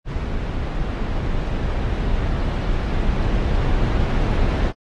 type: noise with level ramp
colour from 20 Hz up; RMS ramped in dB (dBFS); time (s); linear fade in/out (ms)
brown; -24 to -17; 0.05-4.73; 50
effects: low-pass 4000 Hz 12 dB/octave + AAC 32 kbps